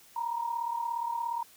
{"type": "tone pair together", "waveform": "sine", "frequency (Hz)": [932.3, 969.4], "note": ["A#5", "B5"], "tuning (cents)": [0, -32], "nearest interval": "minor second", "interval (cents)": 68, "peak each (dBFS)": [-31, -36], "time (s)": [0.16, 1.43], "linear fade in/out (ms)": 5, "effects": ["white hiss -57 dBFS RMS until 1.56 s"]}